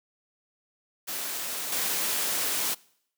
white noise with level steps, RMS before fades -33 / -28 dBFS, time 1.07-2.75 s, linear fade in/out 20 ms, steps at 1.72 s, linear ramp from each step 5 ms, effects noise-tail reverb RT60 0.7 s tail -24 dB re dry + high-pass 200 Hz 12 dB/octave

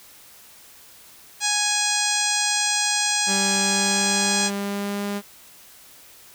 harmonic tone, 830.6 Hz, G#5, in tune, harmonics 1 / 2 / 3 / 4 / 5 / 6 / 7 / 8 / 9 / 10, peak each -29 / -29 / -29 / -29 / -29 / -29 / -29 / -29 / -29 / -29 dBFS, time 1.4-4.51 s, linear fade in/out 50 ms
sawtooth tone with pitch glide, 196 to 202.6 Hz, G3 to G#3, 0 to -43 cents, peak -21 dBFS, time 3.26-5.22 s, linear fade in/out 50 ms, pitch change +57 cents, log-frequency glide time 3.6-5.05 s
effects white hiss -48 dBFS RMS until 6.34 s

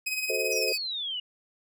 sawtooth tone with tremolo, 2525 Hz, D#7, 25 cents sharp, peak -23 dBFS, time 0.06-0.78 s, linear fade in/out 10 ms, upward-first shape sine, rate 18 Hz, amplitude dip 55%
sine chord, F# diminished seventh, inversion none, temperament equal with one note detuned, 370 / 440 / 523.3 / 631.7 Hz, F#4 / A4 / C5 / Eb5, 0 / 0 / 0 / +26 cents, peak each -35 / -31 / -32 / -36 dBFS, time 0.29-0.73 s, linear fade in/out 10 ms
sine exponential sweep, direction down, 5920 to 2866 Hz, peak -30 dBFS, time 0.52-1.2 s, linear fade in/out 5 ms
effects none

